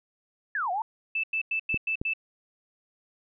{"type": "linear two-way sweep", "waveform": "sine", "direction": "down then up", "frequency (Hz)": [1769, 687, 926], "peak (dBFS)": -26, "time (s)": [0.55, 0.82], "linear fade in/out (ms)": 2, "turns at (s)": 0.71}
{"type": "tone bursts", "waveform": "sine", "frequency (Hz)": 2637, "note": "E7", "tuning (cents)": 0, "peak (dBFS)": -25, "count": 6, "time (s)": [1.15, 2.136], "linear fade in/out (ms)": 5, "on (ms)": 86, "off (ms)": 94}
{"type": "clicks", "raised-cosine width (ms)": 3, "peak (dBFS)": -18, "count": 2, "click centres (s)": [1.744, 2.015]}
{"effects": []}